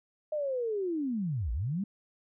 sine linear two-way sweep, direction down then up, 621 to 51.3 to 210.4 Hz, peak -29 dBFS, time 0.32-1.84 s, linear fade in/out 5 ms, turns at 1.52 s, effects none

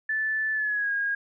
sine tone with pitch glide, 1750 to 1632.8 Hz, A6 to G#6, -10 to -30 cents, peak -24 dBFS, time 0.09-1.15 s, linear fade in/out 5 ms, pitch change -120 cents, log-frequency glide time 0.53-0.92 s, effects none

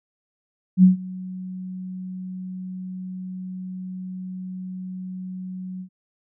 sine tone with ADSR envelope, 185 Hz, F#3, in tune, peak -7 dBFS, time 0.77-5.89 s, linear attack 62 ms, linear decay 130 ms, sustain -23 dB, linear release 84 ms, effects none

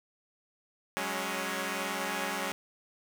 5% pulse chord, F# suspended second, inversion none, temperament equal with one note detuned, 186.39 / 207.7 / 277.2 Hz, F#3 / G#3 / C#4, +13 / 0 / 0 cents, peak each -25 dBFS, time 0.97-2.52 s, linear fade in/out 0 ms, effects none

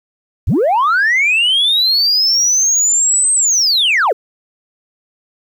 sine linear two-way sweep, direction up then down, 47.19 to 8350 to 357.5 Hz, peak -8 dBFS, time 0.47-4.13 s, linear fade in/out 10 ms, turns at 3.33 s, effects tanh soft clip ceiling -8 dBFS + 8-bit

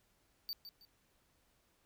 square tone with echo, 4600 Hz, D8, 37 cents flat, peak -39 dBFS, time 0.49-0.53 s, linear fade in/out 0 ms, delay 160 ms, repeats 2, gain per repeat -10 dB, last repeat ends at 0.85 s, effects pink hiss -74 dBFS RMS until 1.85 s

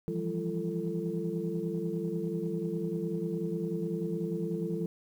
sine tone cluster, 164.8 / 174.9 / 201.3 / 340.5 / 443.6 Hz, E3 / F3 / G3 / F4 / A4, 0 / +3 / +46 / -44 / +14 cents, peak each -37 / -35 / -39 / -36 / -36 dBFS, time 0.08-4.86 s, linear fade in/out 0 ms, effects tanh soft clip ceiling -20 dBFS + 10-bit

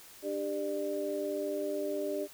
sine tone cluster, 296.8 / 395.9 / 597 Hz, D4 / G4 / D5, +18 / +17 / +28 cents, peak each -38 / -35 / -35 dBFS, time 0.22-2.28 s, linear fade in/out 50 ms, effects white hiss -53 dBFS RMS until 2.33 s

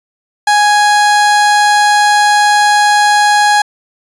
30% pulse tone, 830.6 Hz, G#5, in tune, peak -4 dBFS, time 0.47-3.62 s, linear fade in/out 5 ms, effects resampled to 22050 Hz

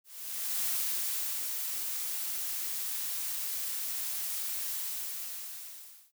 blue noise with ADSR envelope, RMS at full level -31 dBFS, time 0.04-6.12 s, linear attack 620 ms, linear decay 760 ms, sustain -4 dB, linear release 1400 ms, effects noise-tail reverb RT60 0.1 s tail -25 dB re dry

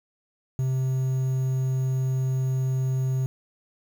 triangle tone with quantisation, 130.7 Hz, C3, 1 cent flat, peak -20 dBFS, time 0.59-3.26 s, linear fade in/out 0 ms, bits 8, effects none

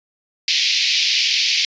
white band-pass noise, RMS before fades -18 dBFS, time 0.48-1.65 s, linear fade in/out 2 ms, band 2200 to 5400 Hz, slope 48 dB/octave, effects resampled to 16000 Hz

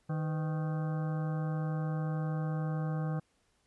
harmonic tone with a mistuned harmonic, 155.56 Hz, D#3, in tune, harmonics 1 / 2 / 3 / 4 / 5 / 7 / 8 / 9 / 10, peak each -31 / -45 / -44 / -49 / -46 / -51 / -51 / -58 / -53 dBFS, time 0.09-3.2 s, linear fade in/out 10 ms, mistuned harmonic 3, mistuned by +120 cents, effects pink hiss -73 dBFS RMS until 3.66 s + resampled to 24000 Hz

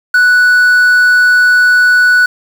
triangle tone with quantisation, 1480 Hz, F#6, in tune, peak -3 dBFS, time 0.14-2.26 s, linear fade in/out 5 ms, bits 5, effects none

